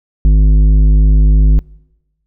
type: tone with tanh clipping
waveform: sine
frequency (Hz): 51.5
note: G#1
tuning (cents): -14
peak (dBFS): -6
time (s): 0.25-1.59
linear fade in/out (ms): 0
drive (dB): 10
effects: noise-tail reverb RT60 1.0 s tail -25 dB re dry